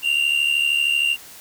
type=tone pair together; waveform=triangle; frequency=2763 / 2836 Hz; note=F7 / F7; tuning=-19 / +26 cents; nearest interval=unison; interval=45 cents; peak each=-17 / -20 dBFS; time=0.02-1.17 s; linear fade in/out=50 ms; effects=white hiss -42 dBFS RMS until 1.4 s